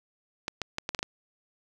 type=clicks; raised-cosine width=0.2 ms; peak=-13 dBFS; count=7; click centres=0.481 / 0.617 / 0.784 / 0.891 / 0.948 / 0.991 / 1.029 s; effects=none